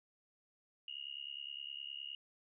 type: tone with amplitude modulation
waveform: sine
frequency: 2868 Hz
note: F7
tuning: 45 cents sharp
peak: -39 dBFS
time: 0.88-2.15 s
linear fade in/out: 2 ms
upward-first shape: sine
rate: 69.7 Hz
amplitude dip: 100%
effects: none